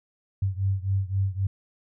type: beating tone pair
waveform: sine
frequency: 95.6 / 99.4 Hz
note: G2 / G2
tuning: -43 / +25 cents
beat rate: 3.8 Hz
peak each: -25 / -27 dBFS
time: 0.42-1.47 s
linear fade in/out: 5 ms
effects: none